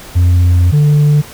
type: tone pair in turn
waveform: sine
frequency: 88.4 / 147.81 Hz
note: F2 / D3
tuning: +22 / +11 cents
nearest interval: major sixth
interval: 889 cents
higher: second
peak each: -3 dBFS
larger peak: neither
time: 0.15-0.72 / 0.72-1.22 s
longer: first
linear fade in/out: 20 ms
effects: tanh soft clip ceiling -5 dBFS + pink hiss -33 dBFS RMS until 1.33 s